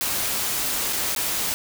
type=noise with dropouts; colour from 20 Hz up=white; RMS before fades=-25 dBFS; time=0.01-1.54 s; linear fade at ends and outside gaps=0 ms; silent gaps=0.927-0.931 / 1.15-1.162 s; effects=none